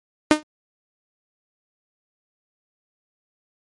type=tone with exponential decay; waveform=sawtooth; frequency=304.9 Hz; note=D#4; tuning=35 cents flat; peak=-4 dBFS; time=0.31-0.43 s; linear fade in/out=1 ms; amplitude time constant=25 ms; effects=MP3 48 kbps